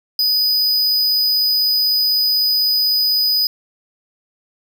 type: tone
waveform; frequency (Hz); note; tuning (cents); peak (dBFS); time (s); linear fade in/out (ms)
square; 4978; D#8; 0; -14; 0.19-3.47; 2
effects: none